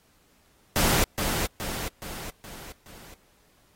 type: noise with echo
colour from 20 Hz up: pink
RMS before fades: -23 dBFS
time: 0.76-1.04 s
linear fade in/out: 0 ms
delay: 420 ms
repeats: 5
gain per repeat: -5 dB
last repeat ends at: 3.14 s
effects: pink hiss -63 dBFS RMS until 3.75 s + AAC 48 kbps